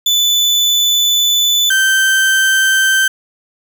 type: tone pair in turn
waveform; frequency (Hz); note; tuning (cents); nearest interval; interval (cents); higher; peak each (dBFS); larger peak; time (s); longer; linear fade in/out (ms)
35% pulse; 3492 / 1555.5; A7 / G6; -14 / -14; octave + major second; 1400; first; -8; neither; 0.06-1.7 / 1.7-3.08; first; 5
effects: none